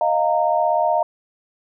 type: chord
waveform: sine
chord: Eb suspended second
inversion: none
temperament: equal with one note detuned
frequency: 622.3 / 698.5 / 922.2 Hz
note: Eb5 / F5 / Bb5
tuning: 0 / 0 / -19 cents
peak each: -20 / -19 / -21 dBFS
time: 0.01-1.03 s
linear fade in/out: 2 ms
effects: none